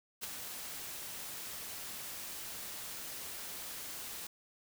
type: noise with ADSR envelope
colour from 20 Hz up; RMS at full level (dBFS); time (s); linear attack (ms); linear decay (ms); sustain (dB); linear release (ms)
white; -38; 0.21-4.27; 29; 18; -6; 4
effects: none